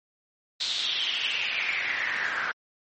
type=noise with band-pass filter sweep; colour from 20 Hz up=pink; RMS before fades=-29 dBFS; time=0.6-2.52 s; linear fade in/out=10 ms; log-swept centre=4000 to 1500 Hz; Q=5.6; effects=MP3 32 kbps

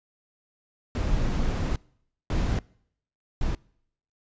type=noise bursts at uneven times; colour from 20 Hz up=brown; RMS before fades=-25 dBFS; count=3; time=0.95-1.76 / 2.3-2.59 / 3.41-3.55 s; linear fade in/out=2 ms; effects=noise-tail reverb RT60 0.7 s tail -25 dB re dry + resampled to 16000 Hz

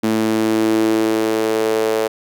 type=tone with high-pass filter sweep; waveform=sawtooth; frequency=110.2 Hz; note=A2; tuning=3 cents sharp; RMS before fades=-17 dBFS; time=0.03-2.08 s; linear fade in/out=10 ms; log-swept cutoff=260 to 480 Hz; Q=4.5; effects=none

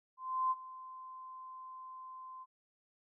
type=tone with ADSR envelope; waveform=sine; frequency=1036 Hz; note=C6; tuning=17 cents flat; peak=-28 dBFS; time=0.17-2.46 s; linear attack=340 ms; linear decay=35 ms; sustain=-18 dB; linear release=39 ms; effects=none

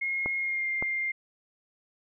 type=tone with pitch glide; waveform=sine; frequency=2152 to 2109 Hz; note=C7 to C7; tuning=+48 to +13 cents; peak=-27 dBFS; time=0.01-1.12 s; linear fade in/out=10 ms; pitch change=-35 cents; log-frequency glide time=0.37-0.68 s
type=clicks; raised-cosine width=1 ms; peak=-19 dBFS; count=2; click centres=0.26 / 0.825 s
effects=none

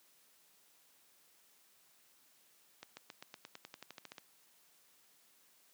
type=accelerating click train; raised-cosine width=0.2 ms; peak=-30 dBFS; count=15; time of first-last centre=2.83-4.182 s; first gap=140 ms; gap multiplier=0.94; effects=white hiss -68 dBFS RMS until 5.73 s + high-pass 150 Hz 12 dB/octave

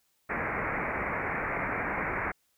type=low-pass noise; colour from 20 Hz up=white; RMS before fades=-32 dBFS; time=0.29-2.32 s; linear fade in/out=10 ms; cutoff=2300 Hz; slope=96 dB/octave; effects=white hiss -72 dBFS RMS until 2.57 s

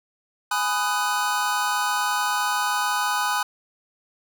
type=chord; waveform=square; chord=G# minor seventh; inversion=none; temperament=just; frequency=830.6 / 996.7 / 1245.9 / 1495.1 Hz; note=G#5 / B5 / D#6 / F#6; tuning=0 / +16 / +2 / +18 cents; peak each=-28 dBFS; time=0.51-3.43 s; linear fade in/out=5 ms; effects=none

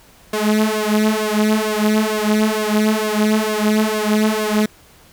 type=tone with flanger; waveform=sawtooth; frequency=214.4 Hz; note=A3; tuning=45 cents flat; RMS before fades=-17 dBFS; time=0.33-4.66 s; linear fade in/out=5 ms; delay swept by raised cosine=1.8 to 5.2 ms; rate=2.2 Hz; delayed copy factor=+0.9; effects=pink hiss -48 dBFS RMS until 5.12 s

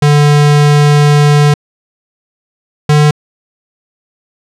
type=tone pair in turn; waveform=square; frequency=146.83 / 149.22 Hz; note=D3 / D3; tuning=0 / +28 cents; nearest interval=unison; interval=28 cents; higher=second; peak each=-5 dBFS; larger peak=neither; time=0.02-1.54 / 2.89-3.11 s; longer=first; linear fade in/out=5 ms; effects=low-pass 8000 Hz 12 dB/octave

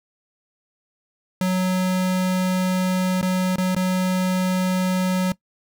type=tone with dropouts; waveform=square; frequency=184.7 Hz; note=F#3; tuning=3 cents flat; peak=-19 dBFS; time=1.41-5.32 s; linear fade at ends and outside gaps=2 ms; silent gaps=3.214-3.227 / 3.559-3.582 / 3.749-3.764 s; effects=noise-tail reverb RT60 0.1 s tail -20 dB re dry

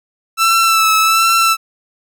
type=tone with vibrato; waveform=sawtooth; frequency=1324 Hz; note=E6; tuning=7 cents sharp; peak=-6 dBFS; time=0.37-1.57 s; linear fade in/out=50 ms; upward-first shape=sine; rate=1.3 Hz; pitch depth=30 cents each way; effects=none

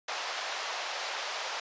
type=band-pass noise; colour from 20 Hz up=pink; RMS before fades=-36 dBFS; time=0.08-1.6 s; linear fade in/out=5 ms; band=610 to 6000 Hz; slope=24 dB/octave; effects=resampled to 16000 Hz

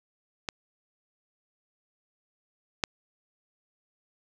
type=clicks; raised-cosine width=0.2 ms; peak=-13 / -7 dBFS; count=2; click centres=0.488 / 2.838 s; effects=none

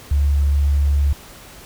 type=tone; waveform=sine; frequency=71.3 Hz; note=C#2; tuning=49 cents sharp; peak=-13 dBFS; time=0.11-1.13 s; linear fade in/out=5 ms; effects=pink hiss -41 dBFS RMS until 1.65 s

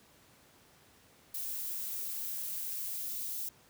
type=noise with high-pass filter sweep; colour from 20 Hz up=violet; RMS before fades=-38 dBFS; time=1.34-3.49 s; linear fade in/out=5 ms; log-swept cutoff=230 to 3800 Hz; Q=0.95; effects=pink hiss -62 dBFS RMS until 3.69 s + high-pass 80 Hz 12 dB/octave

